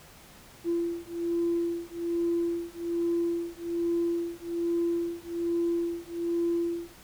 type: beating tone pair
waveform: sine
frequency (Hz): 340 / 341.2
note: F4 / F4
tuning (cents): -46 / -40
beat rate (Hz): 1.2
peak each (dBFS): -29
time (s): 0.64-6.94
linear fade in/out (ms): 50
effects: tanh soft clip ceiling -19 dBFS + pink hiss -52 dBFS RMS until 7.03 s